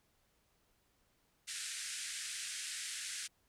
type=band-pass noise; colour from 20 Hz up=white; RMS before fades=-43 dBFS; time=1.47-3.28 s; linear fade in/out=20 ms; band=1500 to 9700 Hz; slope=48 dB/octave; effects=pink hiss -75 dBFS RMS until 3.48 s